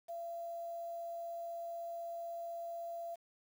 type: tone with quantisation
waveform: sine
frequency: 679 Hz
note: F5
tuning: 49 cents flat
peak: -40 dBFS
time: 0.08-3.16 s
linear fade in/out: 20 ms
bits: 10
effects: none